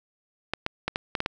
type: clicks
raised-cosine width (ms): 0.3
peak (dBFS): -10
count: 7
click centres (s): 0.536 / 0.664 / 0.88 / 0.959 / 1.152 / 1.204 / 1.261
effects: none